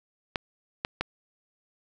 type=clicks; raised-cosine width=0.3 ms; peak=-11 dBFS; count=3; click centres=0.358 / 0.849 / 1.01 s; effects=none